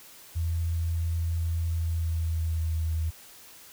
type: tone with pitch glide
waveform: sine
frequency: 83.3 to 80.37 Hz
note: E2 to E2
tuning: +19 to -43 cents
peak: -25 dBFS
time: 0.35-3.11 s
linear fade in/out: 20 ms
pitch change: -62 cents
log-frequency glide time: 1.64-2.77 s
effects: white hiss -50 dBFS RMS until 3.72 s